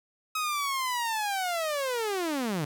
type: linear sweep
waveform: sawtooth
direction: down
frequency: 1275 to 138.59 Hz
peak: -24 dBFS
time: 0.35-2.65 s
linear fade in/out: 5 ms
effects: none